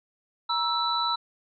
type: tone cluster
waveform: sine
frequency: 949 / 1322 / 3965 Hz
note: A#5 / E6 / B7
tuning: +31 / +5 / +6 cents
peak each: -28 dBFS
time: 0.49-1.16 s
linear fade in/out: 10 ms
effects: none